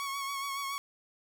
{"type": "tone with vibrato", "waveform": "sawtooth", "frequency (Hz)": 1108.7, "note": "C#6", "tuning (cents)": 0, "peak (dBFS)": -30, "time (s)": [0, 0.78], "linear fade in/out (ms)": 0, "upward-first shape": "sine", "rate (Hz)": 7.1, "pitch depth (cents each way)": 32, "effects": []}